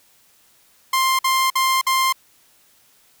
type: tone bursts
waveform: sawtooth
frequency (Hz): 1052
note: C6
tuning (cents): +9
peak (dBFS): -12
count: 4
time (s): 0.93-2.126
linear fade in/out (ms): 5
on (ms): 260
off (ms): 52
effects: white hiss -56 dBFS RMS until 3.2 s